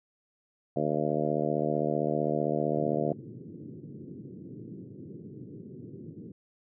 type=harmonic tone; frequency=75.5 Hz; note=D2; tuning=48 cents sharp; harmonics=2 / 3 / 4 / 5 / 6 / 7 / 8 / 9; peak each=-34 / -34 / -34 / -34 / -34 / -34 / -34 / -34 dBFS; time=0.76-3.13 s; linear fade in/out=5 ms
type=band-pass noise; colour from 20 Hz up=pink; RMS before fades=-44 dBFS; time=2.77-6.32 s; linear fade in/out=5 ms; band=110 to 410 Hz; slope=48 dB/octave
effects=none